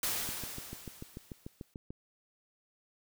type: noise with exponential decay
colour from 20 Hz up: white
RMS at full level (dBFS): -32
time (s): 0.03-1.74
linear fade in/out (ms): 2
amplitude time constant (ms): 370
type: click train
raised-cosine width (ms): 3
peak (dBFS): -29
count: 12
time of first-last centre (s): 0.29-1.905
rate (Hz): 6.81
effects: none